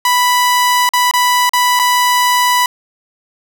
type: tone with dropouts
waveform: sawtooth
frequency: 987.8 Hz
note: B5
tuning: in tune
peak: -6 dBFS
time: 0.05-2.66 s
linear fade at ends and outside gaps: 2 ms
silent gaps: 0.891-0.935 / 1.112-1.137 / 1.494-1.534 / 1.792-1.796 s
effects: 8-bit